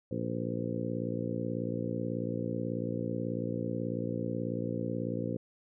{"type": "harmonic tone with a mistuned harmonic", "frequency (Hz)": 58.27, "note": "A#1", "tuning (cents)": 0, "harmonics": [2, 3, 4, 5, 6, 7, 8, 9], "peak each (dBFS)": [-38, -38, -38, -39, -42, -44, -43, -40], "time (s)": [0.11, 5.37], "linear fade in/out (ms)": 5, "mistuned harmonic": 9, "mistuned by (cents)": -37, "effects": []}